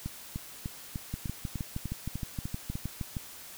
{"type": "two click trains", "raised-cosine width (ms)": 5, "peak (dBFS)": [-21, -22], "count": [14, 10], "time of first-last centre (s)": [[1.14, 3.168], [0.06, 2.755]], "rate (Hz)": [6.41, 3.34], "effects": ["white hiss -47 dBFS RMS until 3.57 s"]}